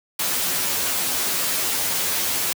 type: noise with comb filter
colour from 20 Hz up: white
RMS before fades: -23 dBFS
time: 0.19-2.53 s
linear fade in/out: 5 ms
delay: 11 ms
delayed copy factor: +0.9
effects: high-pass 100 Hz 12 dB/octave